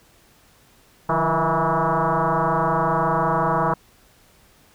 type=tone with frequency modulation; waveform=sine; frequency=150.3 Hz; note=D3; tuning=40 cents sharp; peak=-17 dBFS; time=1.09-3.74 s; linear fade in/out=5 ms; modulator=163 Hz; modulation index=7.3; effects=pink hiss -55 dBFS RMS until 4.74 s